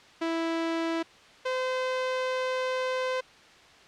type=tone pair in turn; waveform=sawtooth; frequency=329.6 / 513.6 Hz; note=E4 / C5; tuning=0 / -32 cents; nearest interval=minor sixth; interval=768 cents; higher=second; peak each=-23 dBFS; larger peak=neither; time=0.21-1.03 / 1.45-3.21 s; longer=second; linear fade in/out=10 ms; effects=white hiss -53 dBFS RMS until 3.87 s + low-pass 4000 Hz 12 dB/octave